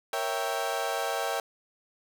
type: chord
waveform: 30% pulse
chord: A# diminished seventh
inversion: none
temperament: equal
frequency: 466.2 / 554.4 / 659.3 / 784 Hz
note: A#4 / C#5 / E5 / G5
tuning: 0 / 0 / 0 / 0 cents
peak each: -33 / -32 / -31 / -30 dBFS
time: 0.13-1.4 s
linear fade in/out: 2 ms
effects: none